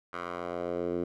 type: tone with band-pass filter sweep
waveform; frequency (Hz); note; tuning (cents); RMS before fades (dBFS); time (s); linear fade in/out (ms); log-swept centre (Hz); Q
10% pulse; 87.4; F2; +2; -34; 0.13-1.04; 5; 1300 to 340; 1.8
effects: none